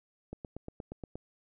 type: click train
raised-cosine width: 2 ms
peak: -27 dBFS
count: 8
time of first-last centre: 0.33-1.155 s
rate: 8.48 Hz
effects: none